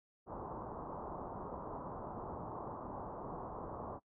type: low-pass noise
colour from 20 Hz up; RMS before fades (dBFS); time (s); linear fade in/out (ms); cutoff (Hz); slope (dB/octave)
white; -45; 0.26-4; 50; 1100; 48
effects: noise-tail reverb RT60 0.1 s tail -22 dB re dry